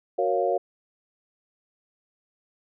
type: chord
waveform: sine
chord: Gb major seventh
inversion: none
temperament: equal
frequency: 370 / 466.2 / 554.4 / 698.5 Hz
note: Gb4 / Bb4 / Db5 / F5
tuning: 0 / 0 / 0 / 0 cents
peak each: -28 / -27 / -26 / -26 dBFS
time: 0.18-0.58 s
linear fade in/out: 10 ms
effects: none